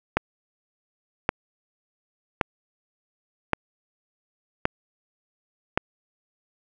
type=click train; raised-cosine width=0.5 ms; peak=-4 dBFS; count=6; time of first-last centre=0.17-5.775 s; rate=0.892 Hz; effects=none